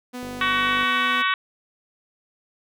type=tone; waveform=sawtooth; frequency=248.6 Hz; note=B3; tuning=12 cents sharp; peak=-27 dBFS; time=0.13-1.23 s; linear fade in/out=20 ms
type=click train; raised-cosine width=2 ms; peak=-26 dBFS; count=31; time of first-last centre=0.23-0.831 s; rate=49.9 Hz
type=harmonic tone; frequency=376.1 Hz; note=F#4; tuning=28 cents sharp; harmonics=3 / 4 / 5 / 6 / 7 / 8 / 9 / 10; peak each=-23 / -25 / -27 / -29 / -30 / -31 / -32 / -33 dBFS; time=0.41-1.34 s; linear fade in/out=2 ms
effects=none